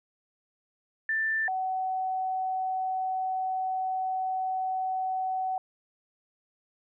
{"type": "tone pair in turn", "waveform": "sine", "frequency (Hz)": [1774, 752.4], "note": ["A6", "F#5"], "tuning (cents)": [14, 29], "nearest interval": "octave + minor third", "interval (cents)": 1485, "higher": "first", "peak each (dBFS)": [-25, -27], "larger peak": "first", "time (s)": [[1.09, 1.48], [1.48, 5.58]], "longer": "second", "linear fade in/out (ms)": 2, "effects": []}